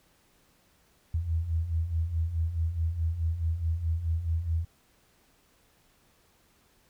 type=beating tone pair; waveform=sine; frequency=78.8 / 83.5 Hz; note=D#2 / E2; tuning=+23 / +23 cents; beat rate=4.7 Hz; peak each=-33 / -27 dBFS; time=1.14-4.65 s; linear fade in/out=5 ms; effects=pink hiss -65 dBFS RMS until 6.89 s